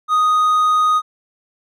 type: tone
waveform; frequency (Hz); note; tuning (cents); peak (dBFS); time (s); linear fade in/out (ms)
triangle; 1244.5; D#6; 0; -10; 0.08-1.02; 50
effects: none